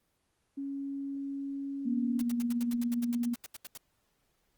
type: tone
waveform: sine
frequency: 277.2 Hz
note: C#4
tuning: in tune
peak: -34 dBFS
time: 0.57-2.22 s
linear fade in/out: 10 ms
type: tone with tremolo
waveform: sine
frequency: 238.3 Hz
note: A#3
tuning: 38 cents sharp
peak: -26 dBFS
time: 1.85-3.35 s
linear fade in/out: 20 ms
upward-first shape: triangle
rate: 17 Hz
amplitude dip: 45%
type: noise bursts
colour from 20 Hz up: white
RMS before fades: -44 dBFS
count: 16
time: 2.19-3.774 s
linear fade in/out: 2 ms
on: 24 ms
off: 80 ms
effects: pink hiss -75 dBFS RMS until 4.57 s + Opus 24 kbps